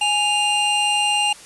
square tone pair together, 830.7 / 2794 Hz, G#5 / F7, 0 / 0 cents, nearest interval octave + major sixth, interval 2100 cents, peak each -22 / -19 dBFS, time 0.01-1.33 s, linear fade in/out 5 ms, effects white hiss -42 dBFS RMS until 1.45 s + resampled to 24000 Hz

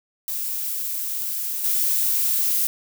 violet noise with level steps, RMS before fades -27 / -21 dBFS, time 0.28-2.67 s, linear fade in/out 0 ms, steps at 1.64 s, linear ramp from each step 2 ms, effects none

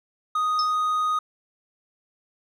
triangle tone, 1244.5 Hz, D#6, in tune, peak -19 dBFS, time 0.35-1.19 s, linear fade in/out 5 ms
sine tone with exponential decay, 5260 Hz, E8, 5 cents flat, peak -21 dBFS, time 0.59-0.75 s, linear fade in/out 1 ms, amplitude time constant 33 ms
effects none

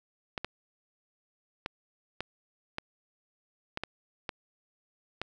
clicks, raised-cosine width 0.3 ms, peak -17 dBFS, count 9, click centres 0.378 / 0.446 / 1.661 / 2.206 / 2.784 / 3.774 / 3.836 / 4.292 / 5.216 s, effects none

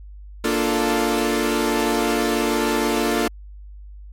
sawtooth chord, Bb major seventh, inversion none, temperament equal, 233.1 / 293.7 / 349.2 / 440 Hz, Bb3 / D4 / F4 / A4, 0 / 0 / 0 / 0 cents, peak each -20 dBFS, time 0.44-3.28 s, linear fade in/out 5 ms, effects added 50 Hz sine -36 dBFS peak until 4.12 s + MP3 64 kbps

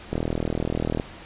click train, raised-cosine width 2 ms, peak -11 dBFS, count 36, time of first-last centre 0.13-0.998 s, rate 40.3 Hz, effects pink hiss -42 dBFS RMS until 1.25 s + resampled to 8000 Hz

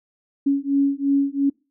sine beating tone pair, 277.2 / 280.1 Hz, C#4 / C#4, 0 / +18 cents, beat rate 2.9 Hz, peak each -20 dBFS, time 0.46-1.5 s, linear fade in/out 10 ms, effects noise-tail reverb RT60 0.3 s tail -25 dB re dry

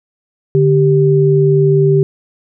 sine tone pair together, 146.8 / 391 Hz, D3 / G4, 0 / -4 cents, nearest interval octave + perfect fourth, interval 1696 cents, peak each -10 dBFS, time 0.55-2.03 s, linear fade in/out 0 ms, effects none

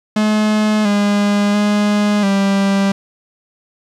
45% pulse tone with pitch steps, 213.5 / 204.3 / 207.3 / 196.9 Hz, G#3 / G#3 / G#3 / G3, +48 / -28 / -3 / +8 cents, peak -12 dBFS, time 0.16-2.92 s, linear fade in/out 5 ms, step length 690 ms, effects low-pass 7000 Hz 12 dB/octave + 8-bit

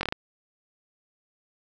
slowing click train, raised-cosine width 0.3 ms, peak -11 dBFS, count 5, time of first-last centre 0.01-0.124 s, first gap 21 ms, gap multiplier 1.21, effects none

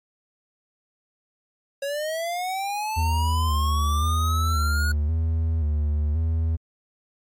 square linear sweep, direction up, 549 to 1456 Hz, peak -26 dBFS, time 1.82-4.92 s, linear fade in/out 5 ms
triangle tone with vibrato, 77.78 Hz, D#2, in tune, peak -18 dBFS, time 2.96-6.57 s, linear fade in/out 20 ms, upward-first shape square, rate 0.94 Hz, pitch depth 70 cents each way
effects MP3 64 kbps

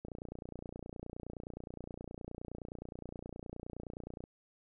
click train, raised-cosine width 2 ms, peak -30 dBFS, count 125, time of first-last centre 0.05-4.239 s, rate 29.6 Hz, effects none

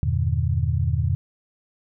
sine chord, E half-diminished seventh, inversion none, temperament just, 82.41 / 98.89 / 118.67 / 148.33 Hz, E2 / G2 / Bb2 / D3, 0 / +16 / +31 / +18 cents, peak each -23 / -26 / -24 / -27 dBFS, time 0.03-1.15 s, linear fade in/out 0 ms, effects none

